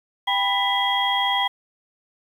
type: tone cluster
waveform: sine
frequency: 793 / 988 / 1987 / 3267 Hz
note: G5 / B5 / B6 / G#7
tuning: +20 / 0 / +10 / -29 cents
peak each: -24 / -25 / -26 / -23 dBFS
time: 0.27-1.48 s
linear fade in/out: 10 ms
effects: 8-bit